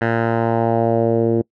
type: tone with low-pass filter sweep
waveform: 10% pulse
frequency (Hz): 115.1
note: A#2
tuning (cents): -22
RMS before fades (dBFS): -17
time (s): 0.01-1.42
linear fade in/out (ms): 10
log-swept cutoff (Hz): 1700 to 380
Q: 2.2
effects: noise-tail reverb RT60 0.1 s tail -25 dB re dry